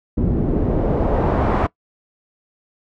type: noise with low-pass filter sweep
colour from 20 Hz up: pink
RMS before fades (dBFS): -18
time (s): 0.17-1.67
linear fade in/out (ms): 10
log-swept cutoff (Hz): 280 to 1100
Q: 1.2
effects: noise-tail reverb RT60 0.1 s tail -20 dB re dry